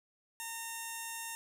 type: tone with notch filter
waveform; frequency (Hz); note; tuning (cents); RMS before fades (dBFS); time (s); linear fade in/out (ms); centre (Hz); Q
5% pulse; 915; A#5; -32; -42; 0.4-1.35; 0; 4500; 1.5
effects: none